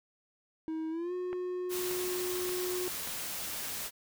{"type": "tone with pitch glide", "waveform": "triangle", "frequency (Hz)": [318.9, 362.1], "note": ["D#4", "F#4"], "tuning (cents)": [43, -37], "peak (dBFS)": -31, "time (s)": [0.68, 2.88], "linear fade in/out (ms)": 0, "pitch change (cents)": 220, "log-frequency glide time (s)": [0.9, 1.13]}
{"type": "click train", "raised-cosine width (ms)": 0.5, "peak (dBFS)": -27, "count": 4, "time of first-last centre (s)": [1.33, 3.074], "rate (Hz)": 1.72}
{"type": "noise", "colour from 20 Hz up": "white", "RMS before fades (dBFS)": -38, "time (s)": [1.69, 3.91], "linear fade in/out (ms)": 50}
{"effects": []}